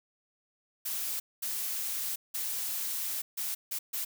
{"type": "noise bursts at uneven times", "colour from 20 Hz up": "blue", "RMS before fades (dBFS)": -34, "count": 6, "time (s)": [[0.85, 1.2], [1.42, 2.16], [2.34, 3.22], [3.37, 3.55], [3.71, 3.79], [3.93, 4.05]], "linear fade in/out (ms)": 10, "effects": []}